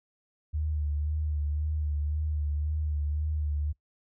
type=tone with vibrato; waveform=sine; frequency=75.2 Hz; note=D2; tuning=42 cents sharp; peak=-27 dBFS; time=0.53-3.73 s; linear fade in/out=20 ms; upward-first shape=sine; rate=1.9 Hz; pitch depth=41 cents each way; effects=noise-tail reverb RT60 0.1 s tail -20 dB re dry